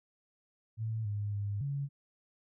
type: tone with pitch steps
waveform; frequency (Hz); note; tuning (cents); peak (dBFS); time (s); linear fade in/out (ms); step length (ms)
sine; 111.2 / 103.1 / 101.7 / 140.4; A2 / G#2 / G#2 / C#3; +19 / -12 / -36 / +22; -32; 0.77-1.89; 50; 280
effects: none